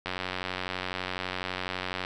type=click train; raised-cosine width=0.3 ms; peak=-15 dBFS; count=184; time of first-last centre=0.06-2.049 s; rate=92 Hz; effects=none